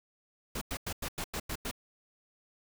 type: noise bursts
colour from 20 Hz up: pink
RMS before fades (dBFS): -36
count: 8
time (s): 0.55-1.713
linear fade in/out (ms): 5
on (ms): 64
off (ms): 93
effects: none